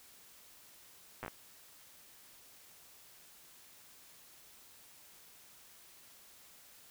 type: slowing click train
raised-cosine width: 0.5 ms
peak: -26 dBFS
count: 5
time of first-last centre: 1.23-1.28 s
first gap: 8 ms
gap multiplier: 1.31
effects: white hiss -59 dBFS RMS until 6.9 s